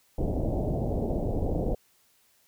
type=low-pass noise; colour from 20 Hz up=pink; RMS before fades=-28 dBFS; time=0.18-1.75 s; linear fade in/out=5 ms; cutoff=720 Hz; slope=48 dB/octave; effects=white hiss -65 dBFS RMS until 2.47 s